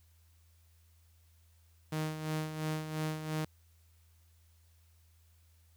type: tone with tremolo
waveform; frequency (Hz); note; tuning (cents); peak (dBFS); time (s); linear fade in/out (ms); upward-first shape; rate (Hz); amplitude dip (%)
sawtooth; 155.8; D#3; +3; -28; 1.92-3.45; 5; sine; 2.9; 60
effects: added 82 Hz sine -62 dBFS peak until 5.76 s + white hiss -72 dBFS RMS until 5.76 s